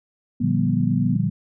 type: tone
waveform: sine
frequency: 242.4 Hz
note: B3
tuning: 32 cents flat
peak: -23 dBFS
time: 0.4-1.16 s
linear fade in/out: 5 ms
type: chord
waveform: sine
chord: G minor seventh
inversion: first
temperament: equal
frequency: 116.54 / 146.83 / 174.61 / 196 Hz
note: Bb2 / D3 / F3 / G3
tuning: 0 / 0 / 0 / 0 cents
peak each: -24 dBFS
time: 0.41-1.3 s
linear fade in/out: 10 ms
effects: none